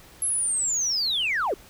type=linear sweep; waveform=sine; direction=down; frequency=11175 to 329.6 Hz; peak=-21 dBFS; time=0.22-1.54 s; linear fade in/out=2 ms; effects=tanh soft clip ceiling -19 dBFS + pink hiss -50 dBFS RMS until 1.69 s